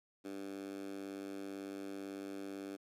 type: tone with high-pass filter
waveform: 10% pulse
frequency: 98 Hz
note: G2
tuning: in tune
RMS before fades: -45 dBFS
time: 0.24-2.77 s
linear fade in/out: 20 ms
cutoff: 290 Hz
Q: 3
effects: resampled to 32000 Hz + 12-bit